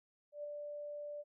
sine tone with ADSR envelope, 587.3 Hz, D5, in tune, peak -39 dBFS, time 0.32-1.24 s, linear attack 120 ms, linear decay 9 ms, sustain -3 dB, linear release 37 ms, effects none

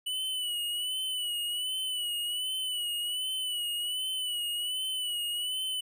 square tone with vibrato, 2960 Hz, F#7, in tune, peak -31 dBFS, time 0.06-5.81 s, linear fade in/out 10 ms, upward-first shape sine, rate 1.3 Hz, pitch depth 57 cents each way, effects none

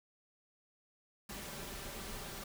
pink noise with comb filter, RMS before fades -45 dBFS, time 1.29-2.44 s, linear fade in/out 5 ms, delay 5.1 ms, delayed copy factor +0.5, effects none

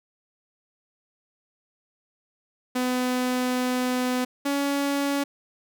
sawtooth tone pair in turn, 251.5 / 281.6 Hz, B3 / C#4, +32 / +27 cents, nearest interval major second, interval 195 cents, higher second, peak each -19 dBFS, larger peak neither, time 2.75-4.25 / 4.45-5.24 s, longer first, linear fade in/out 10 ms, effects none

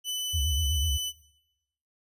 sawtooth tone, 2997 Hz, F#7, 22 cents sharp, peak -26 dBFS, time 0.04-1.13 s, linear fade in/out 50 ms
sine tone with vibrato, 75.2 Hz, D2, 42 cents sharp, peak -25 dBFS, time 0.33-0.98 s, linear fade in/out 20 ms, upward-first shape sine, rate 8 Hz, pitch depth 200 cents each way
effects noise-tail reverb RT60 0.9 s tail -20 dB re dry + resampled to 32000 Hz

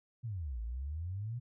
sine exponential two-way sweep, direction down then up, 125.4 to 54 to 125.4 Hz, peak -36 dBFS, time 0.23-1.4 s, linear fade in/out 20 ms, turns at 0.61 s, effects none

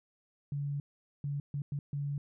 sine tone bursts at uneven times, 142.7 Hz, D3, 49 cents flat, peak -32 dBFS, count 5, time 0.52-0.8 / 1.24-1.4 / 1.54-1.62 / 1.72-1.79 / 1.93-2.18 s, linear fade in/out 2 ms, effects none

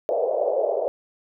white band-pass noise, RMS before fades -23 dBFS, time 0.09-0.88 s, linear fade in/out 0 ms, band 450 to 650 Hz, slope 48 dB/octave, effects none

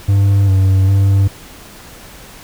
triangle tone with pitch steps, 99.3 / 95.6 / 98.2 Hz, G2 / G2 / G2, +23 / -43 / +4 cents, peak -6 dBFS, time 0.08-1.28 s, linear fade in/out 10 ms, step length 400 ms, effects pink hiss -37 dBFS RMS until 2.43 s

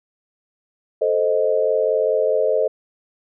sine chord, A diminished, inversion none, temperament equal with one note detuned, 438.5 / 523.3 / 622.3 Hz, A4 / C5 / Eb5, -6 / 0 / 0 cents, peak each -20 dBFS, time 1.01-2.68 s, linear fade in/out 10 ms, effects none

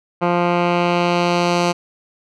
10% pulse tone with low-pass filter sweep, 174.61 Hz, F3, in tune, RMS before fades -17 dBFS, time 0.21-1.73 s, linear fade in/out 20 ms, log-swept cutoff 1700 to 6000 Hz, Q 1.1, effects none

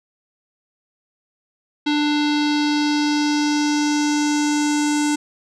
square tone with low-pass filter sweep, 296.2 Hz, D4, 15 cents sharp, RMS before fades -19 dBFS, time 1.86-5.16 s, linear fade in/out 10 ms, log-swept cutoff 3900 to 7800 Hz, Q 3, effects none

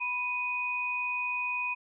sine tone pair together, 985.7 / 2489 Hz, B5 / D#7, -4 / 0 cents, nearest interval octave + major third, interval 1604 cents, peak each -35 / -30 dBFS, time 0-1.75 s, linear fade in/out 20 ms, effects none

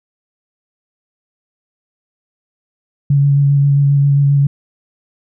sine tone with vibrato, 141.1 Hz, C#3, 31 cents sharp, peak -8 dBFS, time 3.1-4.47 s, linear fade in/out 5 ms, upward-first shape square, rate 7.5 Hz, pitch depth 12 cents each way, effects none

